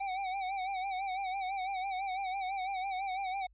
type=tone with vibrato; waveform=square; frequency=765 Hz; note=G5; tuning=42 cents flat; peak=-34 dBFS; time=0-3.47 s; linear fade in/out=10 ms; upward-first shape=sine; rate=6 Hz; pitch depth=72 cents each way; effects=added 50 Hz sine -61 dBFS peak until 3.53 s + resampled to 8000 Hz